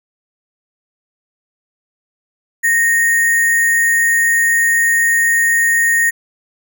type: tone with sample-and-hold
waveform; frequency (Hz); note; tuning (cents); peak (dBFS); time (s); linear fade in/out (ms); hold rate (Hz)
sine; 1856; A#6; -8; -10; 2.63-6.11; 20; 8820
effects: none